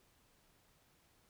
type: silence
effects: pink hiss -71 dBFS RMS until 1.29 s